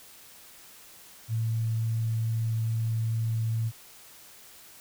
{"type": "tone", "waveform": "sine", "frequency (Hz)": 112.8, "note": "A2", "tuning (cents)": 44, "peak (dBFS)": -25, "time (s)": [1.28, 3.72], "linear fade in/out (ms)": 50, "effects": ["white hiss -51 dBFS RMS until 4.8 s"]}